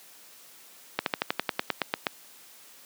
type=slowing click train; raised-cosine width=0.3 ms; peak=-8 dBFS; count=12; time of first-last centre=0.99-2.068 s; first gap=72 ms; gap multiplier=1.06; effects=white hiss -52 dBFS RMS until 2.85 s + high-pass 200 Hz 12 dB/octave